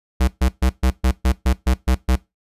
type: tone bursts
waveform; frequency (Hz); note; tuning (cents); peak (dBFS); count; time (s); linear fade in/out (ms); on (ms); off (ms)
square; 63.6; C2; -48; -14; 10; 0.2-2.16; 10; 79; 130
effects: noise-tail reverb RT60 0.2 s tail -19 dB re dry + resampled to 32000 Hz